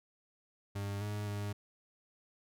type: tone with pitch steps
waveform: 40% pulse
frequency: 100.6 / 104.1 / 102.5 Hz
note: G2 / G#2 / G#2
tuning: +45 / +5 / -22 cents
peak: -35 dBFS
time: 0.75-1.53 s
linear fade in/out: 10 ms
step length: 260 ms
effects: none